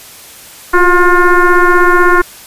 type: tone with frequency modulation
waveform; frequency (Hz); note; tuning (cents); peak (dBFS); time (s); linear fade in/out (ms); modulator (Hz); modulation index
sine; 708; F5; +23; -4; 0.73-2.22; 10; 358; 2.6
effects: white hiss -34 dBFS RMS until 2.46 s + resampled to 32000 Hz